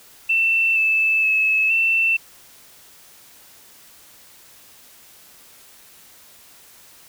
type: tone with pitch steps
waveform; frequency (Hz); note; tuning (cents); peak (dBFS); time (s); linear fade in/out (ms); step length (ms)
sine; 2679 / 2628 / 2593 / 2679; E7 / E7 / E7 / E7; +27 / -6 / -29 / +27; -15; 0.29-2.17; 10; 470
effects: white hiss -48 dBFS RMS until 7.08 s